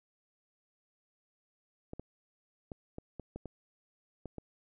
clicks, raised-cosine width 2 ms, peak -28 dBFS, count 9, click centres 1.934 / 1.996 / 2.718 / 2.984 / 3.197 / 3.36 / 3.457 / 4.257 / 4.383 s, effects none

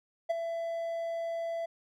triangle tone with ADSR envelope, 668 Hz, E5, 23 cents sharp, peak -22 dBFS, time 0.29-1.66 s, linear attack 16 ms, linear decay 18 ms, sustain -8 dB, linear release 9 ms, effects none

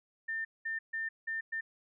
sine tone bursts at uneven times, 1800 Hz, A6, 39 cents sharp, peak -33 dBFS, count 5, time 0.28-0.45 / 0.65-0.79 / 0.93-1.09 / 1.27-1.41 / 1.52-1.61 s, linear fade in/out 10 ms, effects none

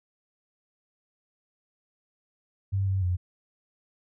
sine tone with pitch steps, 97.6 / 95.9 / 90 Hz, G2 / G2 / F#2, -7 / -37 / -47 cents, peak -23 dBFS, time 2.72-3.17 s, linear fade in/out 20 ms, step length 150 ms, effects none

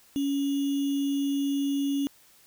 sine tone with sample-and-hold, 279.5 Hz, C#4, 14 cents sharp, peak -24 dBFS, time 0.16-2.07 s, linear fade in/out 0 ms, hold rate 3150 Hz, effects white hiss -58 dBFS RMS until 2.46 s

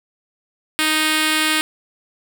5% pulse tone with notch filter, 311.1 Hz, D#4, in tune, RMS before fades -18 dBFS, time 0.79-1.61 s, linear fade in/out 0 ms, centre 720 Hz, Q 0.88, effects none

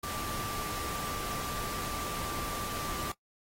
sine tone in noise, 1174.7 Hz, D6, in tune, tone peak -38 dBFS, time 0.03-3.12 s, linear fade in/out 5 ms, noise pink, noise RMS -38 dBFS, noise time 0.03-3.12 s, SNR -3 dB, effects noise-tail reverb RT60 0.1 s tail -21 dB re dry + AAC 48 kbps

